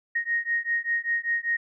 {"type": "beating tone pair", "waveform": "sine", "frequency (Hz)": [1864.7, 1869.8], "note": ["A#6", "A#6"], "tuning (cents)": [0, 5], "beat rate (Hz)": 5.1, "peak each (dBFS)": -27, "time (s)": [0.15, 1.57], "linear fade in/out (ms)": 10, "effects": []}